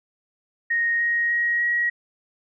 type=tone with pitch steps; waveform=sine; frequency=1864.7 / 1877.7 / 1890.7 / 1903.9 Hz; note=A#6 / A#6 / A#6 / A#6; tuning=0 / +12 / +24 / +36 cents; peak=-19 dBFS; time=0.7-1.9 s; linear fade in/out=10 ms; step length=300 ms; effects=none